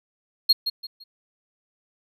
triangle tone with echo, 4269 Hz, C8, 34 cents sharp, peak -11 dBFS, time 0.49-0.53 s, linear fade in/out 10 ms, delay 170 ms, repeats 3, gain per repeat -10 dB, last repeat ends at 1.04 s, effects none

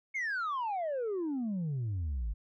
sine exponential sweep, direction down, 2217 to 49 Hz, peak -29 dBFS, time 0.14-2.34 s, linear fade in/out 20 ms, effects tanh soft clip ceiling -30 dBFS

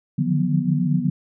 sine tone cluster, 147.4 / 152.8 / 174.7 / 182.4 / 245.4 Hz, D3 / D#3 / F3 / F#3 / B3, +7 / -31 / +1 / -24 / -11 cents, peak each -24 dBFS, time 0.18-1.1 s, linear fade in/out 10 ms, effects none

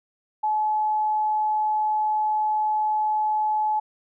sine tone, 856 Hz, A5, 48 cents flat, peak -20 dBFS, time 0.43-3.8 s, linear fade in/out 10 ms, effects none

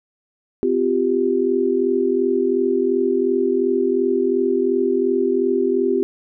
sine chord, C suspended fourth, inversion none, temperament equal with one note detuned, 256.5 / 349.2 / 392 Hz, C4 / F4 / G4, -34 / 0 / 0 cents, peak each -22 / -21 / -18 dBFS, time 0.63-6.03 s, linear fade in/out 0 ms, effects none

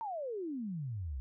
sine exponential sweep, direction down, 932.3 to 61.2 Hz, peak -36 dBFS, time 0.01-1.2 s, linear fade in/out 0 ms, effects none

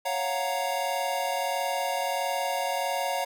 square chord, Gb major seventh, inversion second, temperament equal, 554.4 / 698.5 / 740 / 932.3 Hz, Db5 / F5 / Gb5 / Bb5, 0 / 0 / 0 / 0 cents, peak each -33 dBFS, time 0.05-3.25 s, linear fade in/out 10 ms, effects none

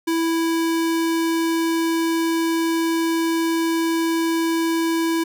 square tone, 329.6 Hz, E4, in tune, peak -19 dBFS, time 0.07-5.24 s, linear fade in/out 10 ms, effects none

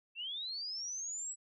sine linear sweep, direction up, 2637 to 7902 Hz, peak -38 dBFS, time 0.15-1.36 s, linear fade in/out 50 ms, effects none

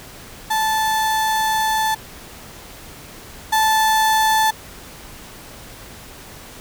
35% pulse tone pair in turn, 876 / 876 Hz, A5 / A5, -8 / -8 cents, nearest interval unison, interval 0 cents, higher neither, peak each -15 / -12 dBFS, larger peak second, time 0.5-1.95 / 3.52-4.51 s, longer first, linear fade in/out 10 ms, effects pink hiss -39 dBFS RMS until 6.6 s

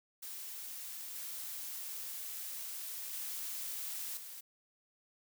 blue noise with level steps, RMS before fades -45 / -43 / -41 / -48 dBFS, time 0.22-4.41 s, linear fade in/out 10 ms, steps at 1.15 / 3.13 / 4.17 s, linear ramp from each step 2 ms, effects none

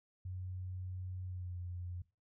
sine tone with pitch glide, 92 to 88.92 Hz, F#2 to F2, -9 to +32 cents, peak -40 dBFS, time 0.25-2.02 s, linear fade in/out 5 ms, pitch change -59 cents, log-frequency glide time 1.25-1.57 s, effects noise-tail reverb RT60 0.3 s tail -20 dB re dry

